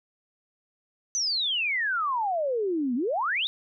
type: exponential two-way sweep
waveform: sine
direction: down then up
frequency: 6200 to 231.7 to 3848 Hz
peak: -24 dBFS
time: 1.15-3.47 s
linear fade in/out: 0 ms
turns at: 2.95 s
effects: none